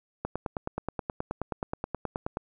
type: click train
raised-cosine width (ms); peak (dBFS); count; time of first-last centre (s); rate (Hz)
1; -16; 21; 0.25-2.371; 9.43
effects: none